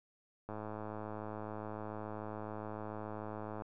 click train, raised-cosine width 1 ms, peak -29 dBFS, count 336, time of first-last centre 0.49-3.621 s, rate 107 Hz, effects none

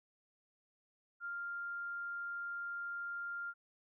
sine tone, 1396.9 Hz, F6, in tune, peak -39 dBFS, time 1.2-3.54 s, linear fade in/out 50 ms, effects none

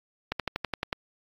slowing click train, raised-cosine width 0.3 ms, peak -12 dBFS, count 8, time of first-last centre 0.32-0.928 s, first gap 77 ms, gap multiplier 1.04, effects AAC 32 kbps

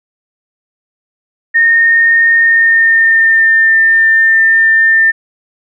sine tone with pitch glide, 1837 to 1799.2 Hz, A#6 to A6, -26 to +38 cents, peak -5 dBFS, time 1.54-5.12 s, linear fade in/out 20 ms, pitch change -36 cents, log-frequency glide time 2.36-3.56 s, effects none

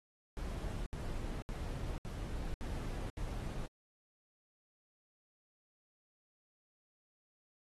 brown noise bursts, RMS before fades -40 dBFS, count 6, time 0.37-3.66 s, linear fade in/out 0 ms, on 490 ms, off 70 ms, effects AAC 32 kbps

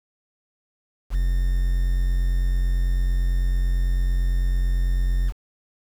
triangle tone with quantisation, 44.5 Hz, F1, 33 cents sharp, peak -16 dBFS, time 1.1-5.33 s, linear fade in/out 50 ms, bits 7, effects none

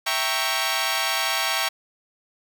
10% pulse chord, E diminished seventh, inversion none, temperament equal, 659.3 / 784 / 932.3 / 1108.7 Hz, E5 / G5 / Bb5 / Db6, 0 / 0 / 0 / 0 cents, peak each -20 / -19 / -20 / -18 dBFS, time 0.06-1.69 s, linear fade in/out 10 ms, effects none

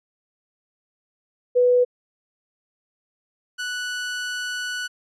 sine / sawtooth tone pair in turn, 493.9 / 1480 Hz, B4 / F#6, 0 / 0 cents, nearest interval octave + perfect fifth, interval 1900 cents, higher second, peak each -13 / -22 dBFS, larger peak first, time 1.55-1.85 / 3.58-4.88 s, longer second, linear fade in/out 20 ms, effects low-pass 8000 Hz 12 dB/octave + MP3 96 kbps

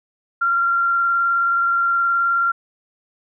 sine tone with vibrato, 1379 Hz, F6, 22 cents flat, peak -15 dBFS, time 0.41-2.52 s, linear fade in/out 10 ms, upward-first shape square, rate 19 Hz, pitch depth 9 cents each way, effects none

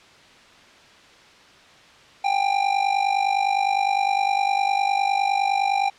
square tone with amplitude modulation, 794 Hz, G5, 22 cents sharp, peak -16 dBFS, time 2.24-5.9 s, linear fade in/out 10 ms, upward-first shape sine, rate 49.8 Hz, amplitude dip 80%, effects white hiss -49 dBFS RMS until 5.98 s + low-pass 4000 Hz 12 dB/octave

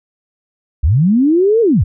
sine linear two-way sweep, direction up then down, 58.4 to 474.1 to 58.4 Hz, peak -8 dBFS, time 0.83-1.84 s, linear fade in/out 10 ms, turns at 1.61 s, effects none

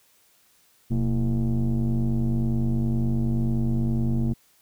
sine tone with frequency modulation, 126.8 Hz, B2, 46 cents sharp, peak -18 dBFS, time 0.9-4.34 s, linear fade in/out 20 ms, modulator 102 Hz, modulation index 1.3, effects tanh soft clip ceiling -19 dBFS + white hiss -61 dBFS RMS until 4.61 s

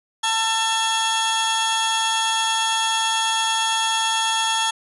sawtooth tone cluster, 893 / 1344 / 3330 Hz, A5 / E6 / G#7, +25 / +33 / +4 cents, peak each -18 / -25 / -19 dBFS, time 0.23-4.71 s, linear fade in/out 10 ms, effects resampled to 24000 Hz

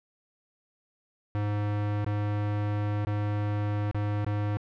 square tone with dropouts, 103.83 Hz, G#2, in tune, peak -27 dBFS, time 1.35-4.57 s, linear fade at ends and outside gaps 0 ms, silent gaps 2.045-2.064 / 3.049-3.07 / 3.912-3.946 / 4.246-4.265 s, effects low-pass 2000 Hz 12 dB/octave

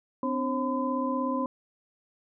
sine tone cluster, 257.1 / 293.6 / 537 / 1015 Hz, C4 / D4 / C5 / B5, -30 / 0 / +45 / +47 cents, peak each -29 / -35 / -33 / -31 dBFS, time 0.23-1.46 s, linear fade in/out 2 ms, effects none

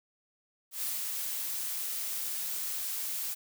blue noise with ADSR envelope, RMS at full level -33 dBFS, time 0.71-3.35 s, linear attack 120 ms, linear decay 160 ms, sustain -2 dB, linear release 21 ms, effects none

